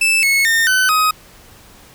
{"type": "tone with pitch steps", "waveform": "40% pulse", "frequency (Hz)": [2637, 2192, 1822.1, 1514.6, 1259], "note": ["E7", "C#7", "A#6", "F#6", "D#6"], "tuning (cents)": [0, -20, -40, 40, 20], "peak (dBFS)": -11, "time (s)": [0.01, 1.11], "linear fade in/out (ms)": 5, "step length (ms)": 220, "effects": ["pink hiss -44 dBFS RMS until 1.94 s"]}